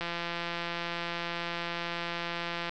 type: click train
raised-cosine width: 0.3 ms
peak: -18 dBFS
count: 460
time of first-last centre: 0.01-2.694 s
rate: 171 Hz
effects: resampled to 16000 Hz + 8-bit